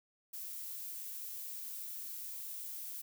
violet noise, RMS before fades -44 dBFS, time 0.33-3.02 s, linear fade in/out 10 ms, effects none

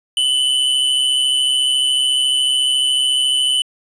square tone with amplitude modulation, 3004 Hz, F#7, 26 cents sharp, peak -12 dBFS, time 0.17-3.62 s, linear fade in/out 2 ms, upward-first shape sine, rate 134 Hz, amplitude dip 50%, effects resampled to 22050 Hz + 8-bit

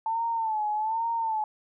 sine tone with vibrato, 883 Hz, A5, 6 cents sharp, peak -25 dBFS, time 0.06-1.44 s, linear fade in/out 2 ms, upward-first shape sine, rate 1.2 Hz, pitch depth 82 cents each way, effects none

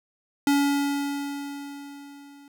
square tone with level ramp, 283.1 Hz, C#4, 37 cents sharp, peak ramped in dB -18 to -48 dBFS, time 0.47-2.48 s, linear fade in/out 2 ms, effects none

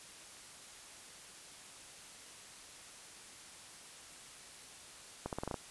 accelerating click train, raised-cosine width 1 ms, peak -23 dBFS, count 7, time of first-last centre 5.26-5.542 s, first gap 68 ms, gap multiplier 0.85, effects white hiss -53 dBFS RMS until 5.7 s + resampled to 24000 Hz

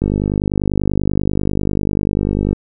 click train, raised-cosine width 3 ms, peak -4 dBFS, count 127, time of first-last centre 0.02-2.53 s, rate 50.2 Hz, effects none

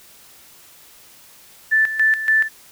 sine tone with tremolo, 1760 Hz, A6, in tune, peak -12 dBFS, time 1.71-2.49 s, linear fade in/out 20 ms, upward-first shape square, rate 3.5 Hz, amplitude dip 70%, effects white hiss -47 dBFS RMS until 2.71 s

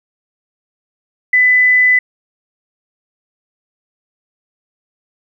sine tone, 2000 Hz, B6, 21 cents sharp, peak -7 dBFS, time 1.33-1.99 s, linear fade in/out 5 ms, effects 8-bit

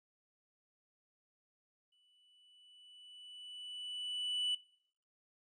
triangle tone with exponential growth, 2970 Hz, F#7, 6 cents sharp, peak -30 dBFS, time 1.92-4.55 s, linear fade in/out 5 ms, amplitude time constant 570 ms, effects noise-tail reverb RT60 0.6 s tail -20 dB re dry + resampled to 22050 Hz

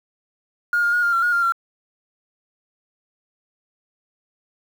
sine tone with pitch steps, 1425 / 1411 / 1441 / 1403 / 1366 / 1437 / 1395 / 1367 Hz, F6 / F6 / F#6 / F6 / F6 / F6 / F6 / F6, +34 / +17 / -46 / +8 / -39 / +49 / -2 / -37 cents, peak -15 dBFS, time 0.73-1.522 s, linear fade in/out 2 ms, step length 99 ms, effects tanh soft clip ceiling -12 dBFS + 7-bit

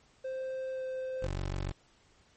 triangle tone with pitch glide, 523.3 to 519.4 Hz, C5 to C5, 0 to -13 cents, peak -32 dBFS, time 0.24-1.27 s, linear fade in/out 10 ms, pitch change -13 cents, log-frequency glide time 0.73-0.83 s
20% pulse tone, 46.87 Hz, F#1, 23 cents sharp, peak -28 dBFS, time 1.22-1.72 s, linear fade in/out 10 ms
effects pink hiss -65 dBFS RMS until 2.36 s + MP3 32 kbps

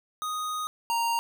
square tone pair in turn, 1244.5 / 929.8 Hz, D#6 / A#5, 0 / -5 cents, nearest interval perfect fourth, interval 505 cents, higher first, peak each -30 / -25 dBFS, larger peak second, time 0.22-0.67 / 0.9-1.19 s, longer first, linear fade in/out 0 ms, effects none

